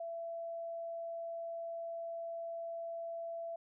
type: tone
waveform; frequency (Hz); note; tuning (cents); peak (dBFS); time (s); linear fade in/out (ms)
sine; 670; E5; +28; -39; 0-3.56; 5
effects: none